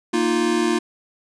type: chord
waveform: square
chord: Bb suspended fourth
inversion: none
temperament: equal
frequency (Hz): 233.1 / 311.1 / 349.2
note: Bb3 / Eb4 / F4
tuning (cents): 0 / 0 / 0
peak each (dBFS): -24 / -24 / -21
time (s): 0.13-0.79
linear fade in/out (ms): 10
effects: resampled to 22050 Hz